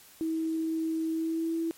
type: tone with pitch glide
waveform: sine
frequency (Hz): 322.1 to 329.1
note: E4 to E4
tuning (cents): -40 to -3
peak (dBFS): -27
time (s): 0.21-1.71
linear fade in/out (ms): 0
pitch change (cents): +37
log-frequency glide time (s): 1.1-1.57
effects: white hiss -54 dBFS RMS until 1.77 s + MP3 64 kbps